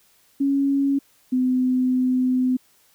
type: tone pair in turn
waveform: sine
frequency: 277.2 / 254.6 Hz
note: C#4 / C4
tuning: 0 / -47 cents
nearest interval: minor second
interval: 147 cents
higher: first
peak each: -17 dBFS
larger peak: neither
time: 0.4-0.99 / 1.32-2.57 s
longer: second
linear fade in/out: 10 ms
effects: white hiss -59 dBFS RMS until 2.94 s